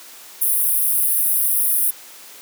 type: high-pass noise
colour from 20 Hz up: pink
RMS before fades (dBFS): -18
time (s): 0.41-1.91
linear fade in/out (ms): 10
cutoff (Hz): 9400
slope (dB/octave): 96
effects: white hiss -41 dBFS RMS until 2.41 s + high-pass 300 Hz 12 dB/octave